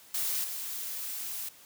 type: noise with level steps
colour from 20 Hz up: blue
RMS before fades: -31 / -37 dBFS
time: 0.14-1.49 s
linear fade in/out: 5 ms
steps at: 0.44 s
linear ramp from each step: 2 ms
effects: white hiss -55 dBFS RMS until 1.65 s + high-pass 80 Hz 12 dB/octave